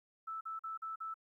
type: tone bursts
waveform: sine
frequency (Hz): 1316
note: E6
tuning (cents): -3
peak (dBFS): -39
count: 5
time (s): 0.27-1.142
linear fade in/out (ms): 10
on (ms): 140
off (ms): 43
effects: 13-bit